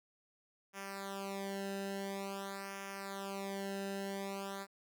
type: tone with flanger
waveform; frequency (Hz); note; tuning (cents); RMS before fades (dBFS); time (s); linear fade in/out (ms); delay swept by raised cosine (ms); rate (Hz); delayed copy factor
sawtooth; 196.5; G3; +4; -42; 0.73-4.67; 50; 0.24 to 0.89; 0.48; -0.95
effects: none